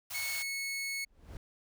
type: band-stop noise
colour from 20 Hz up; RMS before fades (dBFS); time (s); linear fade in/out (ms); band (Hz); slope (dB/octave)
white; -41; 0.1-0.43; 10; 120 to 590; 48
type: tone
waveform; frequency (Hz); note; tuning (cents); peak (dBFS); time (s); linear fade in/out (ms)
sawtooth; 2200; C#7; -14; -31; 0.14-1.05; 10
type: noise with exponential growth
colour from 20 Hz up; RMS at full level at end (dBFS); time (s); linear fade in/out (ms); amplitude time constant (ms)
brown; -40; 1-1.37; 2; 80
effects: none